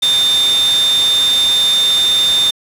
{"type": "tone in noise", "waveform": "sine", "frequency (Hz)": 3600, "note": "A7", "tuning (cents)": 39, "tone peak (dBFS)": -10, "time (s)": [0.02, 2.51], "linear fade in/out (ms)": 10, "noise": "white", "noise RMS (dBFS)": -21, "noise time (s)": [0.02, 2.51], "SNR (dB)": 8, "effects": ["low-pass 10000 Hz 12 dB/octave"]}